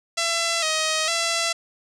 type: tone with vibrato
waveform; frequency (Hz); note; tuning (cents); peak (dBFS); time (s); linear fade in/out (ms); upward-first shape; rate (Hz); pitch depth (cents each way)
5% pulse; 650; E5; -24; -9; 0.17-1.53; 10; square; 1.1; 57
effects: low-pass 9000 Hz 12 dB/octave